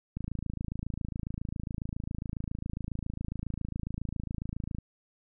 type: click train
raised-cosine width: 5 ms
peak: -22 dBFS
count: 127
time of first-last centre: 0.17-4.785 s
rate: 27.3 Hz
effects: none